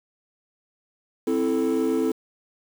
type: chord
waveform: triangle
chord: A minor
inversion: first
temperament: equal with one note detuned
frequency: 261.6 / 329.6 / 438.7 Hz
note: C4 / E4 / A4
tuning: 0 / 0 / -5 cents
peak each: -22 dBFS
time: 1.27-2.12 s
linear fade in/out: 5 ms
effects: tanh soft clip ceiling -13 dBFS + 7-bit